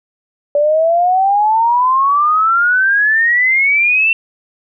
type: exponential sweep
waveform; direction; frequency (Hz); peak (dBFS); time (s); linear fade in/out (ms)
sine; up; 575 to 2712; -9; 0.55-4.13; 2
effects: none